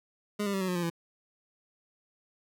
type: tone with pitch steps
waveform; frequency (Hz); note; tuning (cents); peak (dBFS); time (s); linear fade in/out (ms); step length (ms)
25% pulse; 207.1 / 200 / 193.23 / 186.65 / 180.29 / 174.15 / 168.22; G#3 / G3 / G3 / F#3 / F#3 / F3 / E3; -5 / +35 / -25 / +15 / -45 / -5 / +35; -25; 0.39-0.901; 10; 73
effects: none